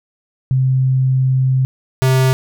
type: tone pair in turn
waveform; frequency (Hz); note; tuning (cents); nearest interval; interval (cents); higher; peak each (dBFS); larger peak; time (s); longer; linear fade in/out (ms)
sine / square; 130.81 / 130.81; C3 / C3; 0 / 0; unison; 0; neither; -11; neither; 0.51-1.65 / 2.02-2.33; first; 0
effects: none